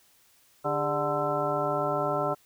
harmonic tone with a mistuned harmonic, 147.6 Hz, D3, 9 cents sharp, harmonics 1 / 2 / 3 / 4 / 5 / 6 / 7 / 9, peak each -36 / -37 / -33 / -30 / -32 / -38 / -35 / -32 dBFS, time 0.64-2.35 s, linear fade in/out 20 ms, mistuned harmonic 3, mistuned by -150 cents, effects white hiss -62 dBFS RMS until 2.45 s

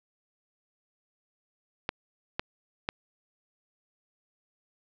clicks, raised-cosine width 0.3 ms, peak -12 dBFS, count 3, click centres 1.891 / 2.395 / 2.889 s, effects low-pass 5000 Hz 12 dB/octave

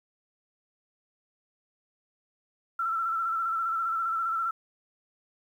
sine tone with vibrato, 1339 Hz, E6, 27 cents sharp, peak -26 dBFS, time 2.79-4.51 s, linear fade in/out 5 ms, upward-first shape square, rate 15 Hz, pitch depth 33 cents each way, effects 10-bit

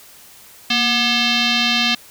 sine tone with frequency modulation, 233.8 Hz, A#3, 5 cents sharp, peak -14 dBFS, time 0.7-1.95 s, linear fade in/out 5 ms, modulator 966 Hz, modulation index 4.4, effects white hiss -44 dBFS RMS until 2.1 s

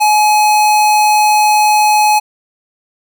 square tone, 846 Hz, G#5, 32 cents sharp, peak -8 dBFS, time 0-2.2 s, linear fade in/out 20 ms, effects none

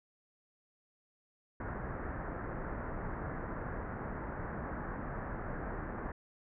pink low-pass noise, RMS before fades -40 dBFS, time 1.6-6.12 s, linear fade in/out 5 ms, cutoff 1800 Hz, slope 48 dB/octave, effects none

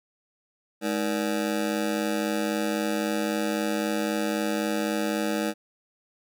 25% pulse ring-modulated tone, 264.1 Hz, C4, 16 cents sharp, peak -18 dBFS, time 0.81-5.54 s, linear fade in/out 50 ms, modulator 51.9 Hz, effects none

